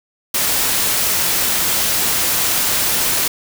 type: noise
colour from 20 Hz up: white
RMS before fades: -17 dBFS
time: 0.34-3.28 s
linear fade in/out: 5 ms
effects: none